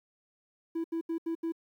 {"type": "tone bursts", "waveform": "triangle", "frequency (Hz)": 330, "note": "E4", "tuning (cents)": 2, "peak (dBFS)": -27, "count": 5, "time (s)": [0.75, 1.522], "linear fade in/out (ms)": 10, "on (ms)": 92, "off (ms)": 78, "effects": ["tanh soft clip ceiling -24 dBFS", "11-bit"]}